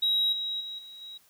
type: tone with level steps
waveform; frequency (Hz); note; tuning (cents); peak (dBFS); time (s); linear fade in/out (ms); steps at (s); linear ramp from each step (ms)
sine; 3835; A#7; +48; -21 / -29 / -35 / -43 / -40; 0.02-1.18; 10; 0.32 / 0.6 / 0.78 / 1.01; 10
effects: tanh soft clip ceiling -19 dBFS + white hiss -62 dBFS RMS until 1.29 s